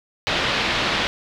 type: low-pass noise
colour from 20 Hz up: white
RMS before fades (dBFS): -22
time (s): 0.27-1.07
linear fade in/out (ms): 0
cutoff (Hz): 3800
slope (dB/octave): 24
effects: none